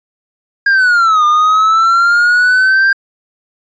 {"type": "linear two-way sweep", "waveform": "triangle", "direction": "down then up", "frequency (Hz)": [1629, 1203, 1591], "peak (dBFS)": -5, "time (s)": [0.66, 2.93], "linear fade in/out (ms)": 5, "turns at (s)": 1.25, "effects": ["resampled to 16000 Hz"]}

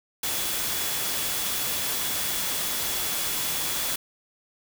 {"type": "tone in noise", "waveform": "sine", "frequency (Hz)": 3400, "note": "G#7", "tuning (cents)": 40, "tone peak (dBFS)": -38, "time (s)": [0.23, 3.96], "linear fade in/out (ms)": 5, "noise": "white", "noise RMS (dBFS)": -28, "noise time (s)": [0.23, 3.96], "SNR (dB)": -13, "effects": []}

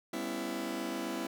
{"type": "chord", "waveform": "sawtooth", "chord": "C# half-diminished seventh", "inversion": "second", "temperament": "just", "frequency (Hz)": [199.57, 249.5, 277.2, 332.6], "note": ["G3", "B3", "C#4", "E4"], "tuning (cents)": [31, 18, 0, 16], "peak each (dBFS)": [-39, -36, -38, -34], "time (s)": [0.13, 1.27], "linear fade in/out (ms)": 5, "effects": []}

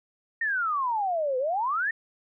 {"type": "exponential two-way sweep", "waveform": "sine", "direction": "down then up", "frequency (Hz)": [1864.7, 497.1, 1864.7], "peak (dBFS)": -24, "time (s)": [0.41, 1.91], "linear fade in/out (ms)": 5, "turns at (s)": 1.38, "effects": []}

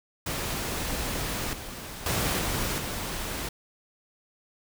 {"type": "noise with level steps", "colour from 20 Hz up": "pink", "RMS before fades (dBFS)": [-31, -39, -27, -29, -33], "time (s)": [0.26, 3.49], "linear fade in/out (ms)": 5, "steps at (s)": [1.53, 2.06, 2.39, 2.78], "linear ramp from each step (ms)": 2, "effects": []}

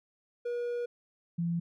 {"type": "tone pair in turn", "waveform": ["triangle", "sine"], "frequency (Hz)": [480.6, 169.92], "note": ["B4", "F3"], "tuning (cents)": [-47, -47], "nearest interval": "octave + tritone", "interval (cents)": 1800, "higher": "first", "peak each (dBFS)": [-29, -28], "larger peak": "second", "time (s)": [[0.45, 0.86], [1.38, 1.6]], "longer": "first", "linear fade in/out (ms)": 10, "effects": []}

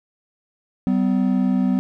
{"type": "tone pair together", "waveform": "triangle", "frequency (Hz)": [191.66, 252.5], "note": ["G3", "B3"], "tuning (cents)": [-39, 39], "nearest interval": "perfect fourth", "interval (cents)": 478, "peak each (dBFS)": -17, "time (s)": [0.87, 1.79], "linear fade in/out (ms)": 0, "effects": []}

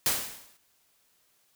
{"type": "noise with exponential decay", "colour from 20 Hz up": "white", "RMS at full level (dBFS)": -23, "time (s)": [0.06, 0.57], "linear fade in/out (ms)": 2, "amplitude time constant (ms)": 110, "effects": ["white hiss -68 dBFS RMS until 1.55 s"]}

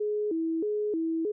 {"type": "tone with vibrato", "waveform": "sine", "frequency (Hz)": 370, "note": "F#4", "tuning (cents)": 0, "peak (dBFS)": -26, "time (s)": [0, 1.32], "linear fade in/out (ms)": 10, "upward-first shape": "square", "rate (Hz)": 1.6, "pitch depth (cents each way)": 220, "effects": []}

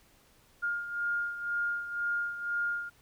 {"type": "beating tone pair", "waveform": "sine", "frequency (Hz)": [1413, 1415], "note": ["F6", "F6"], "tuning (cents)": [20, 22], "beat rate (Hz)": 2, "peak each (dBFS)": [-31, -37], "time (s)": [0.62, 2.9], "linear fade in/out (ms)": 20, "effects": ["pink hiss -63 dBFS RMS until 3.01 s"]}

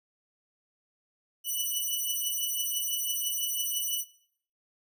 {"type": "beating tone pair", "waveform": "5% pulse", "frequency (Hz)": [2960, 2966], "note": ["F#7", "F#7"], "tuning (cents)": [0, 4], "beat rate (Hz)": 6, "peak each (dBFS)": [-23, -23], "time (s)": [1.44, 4.05], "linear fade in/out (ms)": 50, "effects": ["noise-tail reverb RT60 0.6 s tail -18 dB re dry"]}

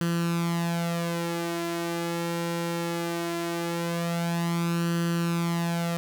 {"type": "tone with flanger", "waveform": "sawtooth", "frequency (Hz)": 169.7, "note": "F3", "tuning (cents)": -49, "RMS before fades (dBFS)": -28, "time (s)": [0.01, 5.97], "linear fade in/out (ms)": 0, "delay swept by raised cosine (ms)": [0.66, 3.76], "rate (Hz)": 0.2, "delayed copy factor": 0.65, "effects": []}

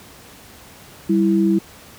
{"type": "tone pair together", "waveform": "sine", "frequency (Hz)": [195.59, 329.6], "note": ["G3", "E4"], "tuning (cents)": [-4, 0], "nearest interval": "major sixth", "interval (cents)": 904, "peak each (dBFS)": -16, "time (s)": [1.09, 1.59], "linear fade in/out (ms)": 10, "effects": ["pink hiss -43 dBFS RMS until 1.98 s", "high-pass 60 Hz 12 dB/octave"]}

